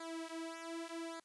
sawtooth tone with flanger, 329.6 Hz, E4, in tune, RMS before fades -45 dBFS, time 0-1.2 s, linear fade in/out 5 ms, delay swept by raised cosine 0.35 to 5.85 ms, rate 0.85 Hz, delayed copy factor -1, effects white hiss -75 dBFS RMS until 1.24 s + resampled to 24000 Hz

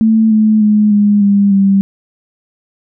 sine tone with pitch steps, 221.4 / 216.1 / 210.9 / 205.9 / 200.9 / 196.11 Hz, A3 / A3 / G#3 / G#3 / G3 / G3, +11 / -31 / +27 / -15 / +43 / +1 cents, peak -6 dBFS, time 0.01-1.81 s, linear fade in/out 0 ms, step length 300 ms, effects none

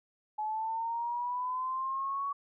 sine linear sweep, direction up, 849 to 1127 Hz, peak -31 dBFS, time 0.38-2.33 s, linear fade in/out 10 ms, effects none

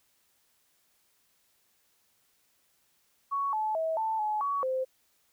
sine tone with pitch steps, 1115 / 864 / 645 / 884 / 851 / 1126 / 520 Hz, C#6 / A5 / E5 / A5 / G#5 / C#6 / C5, +10 / -32 / -38 / +8 / +42 / +27 / -11 cents, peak -27 dBFS, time 3.31-4.85 s, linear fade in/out 20 ms, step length 220 ms, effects white hiss -70 dBFS RMS until 5.32 s

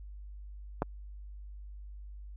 clicks, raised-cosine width 1 ms, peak -15 / -28 dBFS, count 2, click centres 0.821 / 0.828 s, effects added 50 Hz sine -43 dBFS peak until 2.36 s

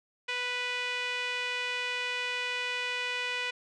sawtooth tone with band-pass filter, 493.9 Hz, B4, in tune, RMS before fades -33 dBFS, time 0.28-3.51 s, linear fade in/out 10 ms, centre 2500 Hz, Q 2.4, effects resampled to 22050 Hz

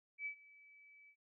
sine tone with ADSR envelope, 2298 Hz, D7, 38 cents flat, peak -38 dBFS, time 0.18-1.16 s, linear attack 78 ms, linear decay 90 ms, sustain -22 dB, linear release 72 ms, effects none

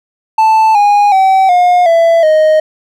triangle tone with pitch steps, 880 / 821.1 / 766.1 / 714.8 / 666.9 / 622.3 Hz, A5 / G#5 / G5 / F5 / E5 / D#5, 0 / -20 / -40 / +40 / +20 / 0 cents, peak -3 dBFS, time 0.38-2.6 s, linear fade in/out 5 ms, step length 370 ms, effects none

